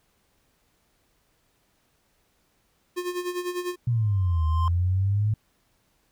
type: tone with tremolo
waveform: square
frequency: 356.7 Hz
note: F4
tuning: 37 cents sharp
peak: -26 dBFS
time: 2.96-3.76 s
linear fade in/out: 20 ms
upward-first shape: sine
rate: 10 Hz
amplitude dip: 70%
type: exponential two-way sweep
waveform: sine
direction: down then up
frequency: 123.47 to 77.78 to 109 Hz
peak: -20 dBFS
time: 3.87-5.34 s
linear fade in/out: 5 ms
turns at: 4.46 s
type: tone with exponential growth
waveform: triangle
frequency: 1046.5 Hz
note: C6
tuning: in tune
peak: -23 dBFS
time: 3.89-4.68 s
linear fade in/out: 1 ms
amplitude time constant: 170 ms
effects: pink hiss -68 dBFS RMS until 6.11 s